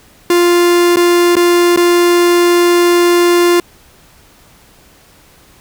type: tone with dropouts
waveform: 45% pulse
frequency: 349.2 Hz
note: F4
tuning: in tune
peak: -7 dBFS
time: 0.3-3.6 s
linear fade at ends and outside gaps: 2 ms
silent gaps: 0.96-0.969 / 1.355-1.366 / 1.762-1.773 s
effects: pink hiss -45 dBFS RMS until 5.6 s